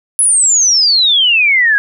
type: exponential sweep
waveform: sine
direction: down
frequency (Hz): 10548 to 1619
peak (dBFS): -7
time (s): 0.19-1.78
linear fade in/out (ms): 0
effects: none